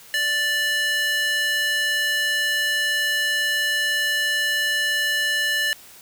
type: tone with high-pass filter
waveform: square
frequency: 587 Hz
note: D5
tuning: 1 cent flat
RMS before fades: -22 dBFS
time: 0.14-5.73 s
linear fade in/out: 0 ms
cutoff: 2100 Hz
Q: 4.2
effects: white hiss -46 dBFS RMS until 6.01 s